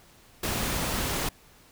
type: noise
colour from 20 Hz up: pink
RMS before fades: -29 dBFS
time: 0.43-1.29 s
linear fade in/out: 5 ms
effects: pink hiss -56 dBFS RMS until 1.71 s

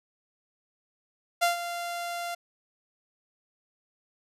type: tone with ADSR envelope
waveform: sawtooth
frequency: 693 Hz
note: F5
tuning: 14 cents flat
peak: -16 dBFS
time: 1.41-2.35 s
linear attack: 20 ms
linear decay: 130 ms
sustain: -12 dB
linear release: 8 ms
effects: resampled to 32000 Hz

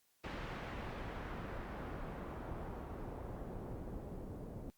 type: noise with low-pass filter sweep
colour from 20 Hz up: pink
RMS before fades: -45 dBFS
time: 0.24-4.7 s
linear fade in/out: 0 ms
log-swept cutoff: 2500 to 430 Hz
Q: 0.82
effects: white hiss -75 dBFS RMS until 4.77 s + Opus 48 kbps

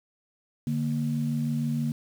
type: tone pair together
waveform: sine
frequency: 146.84 / 233.1 Hz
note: D3 / A#3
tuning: 0 / 0 cents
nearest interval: minor sixth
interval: 800 cents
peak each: -27 dBFS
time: 0.67-1.92 s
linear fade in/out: 2 ms
effects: tanh soft clip ceiling -17 dBFS + 8-bit

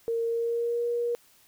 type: tone with pitch glide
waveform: sine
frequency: 461 to 475.3 Hz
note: A#4 to A#4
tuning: -19 to +34 cents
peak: -25 dBFS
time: 0.08-1.15 s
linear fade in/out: 0 ms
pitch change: +53 cents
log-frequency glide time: 0.24-0.87 s
effects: white hiss -60 dBFS RMS until 1.47 s

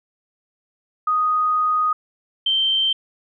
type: tone pair in turn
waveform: sine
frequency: 1244.5 / 3126 Hz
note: D#6 / G7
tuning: 0 / -6 cents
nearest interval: octave + major third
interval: 1594 cents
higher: second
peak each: -16 dBFS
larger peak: neither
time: 1.07-1.93 / 2.46-2.93 s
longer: first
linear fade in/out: 5 ms
effects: none

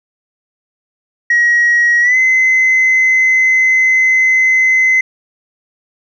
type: tone with pitch glide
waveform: sine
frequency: 1900 to 2048 Hz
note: A#6 to C7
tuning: +33 to -38 cents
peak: -6 dBFS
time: 1.3-5.01 s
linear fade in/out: 5 ms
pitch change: +129 cents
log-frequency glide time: 2.01-2.17 s
effects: tanh soft clip ceiling -5 dBFS

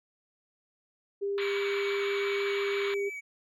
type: tone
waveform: sine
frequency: 400 Hz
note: G4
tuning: 35 cents sharp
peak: -28 dBFS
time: 1.21-3.1 s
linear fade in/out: 20 ms
type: band-pass noise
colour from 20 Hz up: pink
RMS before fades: -38 dBFS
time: 1.38-2.94 s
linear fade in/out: 0 ms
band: 990 to 4200 Hz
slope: 96 dB/octave
type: tone with vibrato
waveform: triangle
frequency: 2279 Hz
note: C#7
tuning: 47 cents sharp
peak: -35 dBFS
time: 1.4-3.21 s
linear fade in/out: 20 ms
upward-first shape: sine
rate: 6 Hz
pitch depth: 21 cents each way
effects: none

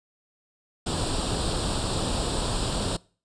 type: noise with comb filter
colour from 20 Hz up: pink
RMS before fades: -27 dBFS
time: 0.86-2.97 s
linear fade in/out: 10 ms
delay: 0.24 ms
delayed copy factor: +0.75
effects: noise-tail reverb RT60 0.4 s tail -23 dB re dry + resampled to 22050 Hz

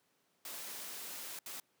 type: noise bursts at uneven times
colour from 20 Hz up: white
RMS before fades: -45 dBFS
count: 2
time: 0.45-1.39 / 1.46-1.6 s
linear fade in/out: 2 ms
effects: pink hiss -75 dBFS RMS until 1.8 s + high-pass 200 Hz 12 dB/octave

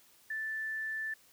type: tone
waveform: sine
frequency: 1760 Hz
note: A6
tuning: in tune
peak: -34 dBFS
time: 0.3-1.14 s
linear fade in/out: 5 ms
effects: white hiss -63 dBFS RMS until 1.32 s

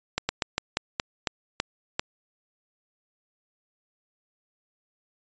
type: slowing click train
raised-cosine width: 0.2 ms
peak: -7 dBFS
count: 9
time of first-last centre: 0.18-1.995 s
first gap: 110 ms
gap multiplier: 1.2
effects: resampled to 16000 Hz

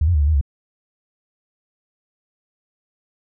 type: tone with pitch steps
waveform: sine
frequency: 76.7 / 87.9 / 74.4 / 71.8 / 78.4 / 69.5 Hz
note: D#2 / F2 / D2 / D2 / D#2 / C#2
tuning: -24 / +12 / +23 / -39 / +14 / +5 cents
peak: -13 dBFS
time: 0.01-0.412 s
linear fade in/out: 5 ms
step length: 67 ms
effects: none

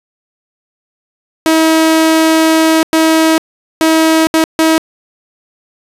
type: tone bursts at uneven times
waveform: sawtooth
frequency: 320.6 Hz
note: E4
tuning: 48 cents flat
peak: -3 dBFS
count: 5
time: 1.46-2.83 / 2.93-3.38 / 3.81-4.27 / 4.34-4.44 / 4.59-4.78 s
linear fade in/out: 0 ms
effects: resampled to 32000 Hz + 7-bit

